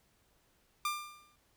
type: tone with exponential decay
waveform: sawtooth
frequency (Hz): 1194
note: D6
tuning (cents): +28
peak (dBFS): -26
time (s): 0.85-1.36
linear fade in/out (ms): 2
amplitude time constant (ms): 110
effects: pink hiss -71 dBFS RMS until 1.56 s